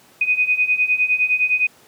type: beating tone pair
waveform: sine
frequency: 2489 / 2498.8 Hz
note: D#7 / D#7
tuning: 0 / +7 cents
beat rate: 9.8 Hz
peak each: -20 / -17 dBFS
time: 0.21-1.67 s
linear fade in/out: 5 ms
effects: pink hiss -51 dBFS RMS until 1.87 s + high-pass 150 Hz 12 dB/octave